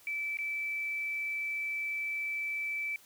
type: tone with dropouts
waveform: sine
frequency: 2317 Hz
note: D7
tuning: 24 cents flat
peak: -32 dBFS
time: 0.07-2.96 s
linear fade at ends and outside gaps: 1 ms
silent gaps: 0.371-0.387 s
effects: white hiss -59 dBFS RMS until 3.05 s + high-pass 60 Hz 12 dB/octave